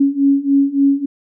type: beating tone pair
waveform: sine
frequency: 275.9 / 279.4 Hz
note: C#4 / C#4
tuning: -8 / +14 cents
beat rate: 3.5 Hz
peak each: -15 / -13 dBFS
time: 0-1.06 s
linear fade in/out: 10 ms
effects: none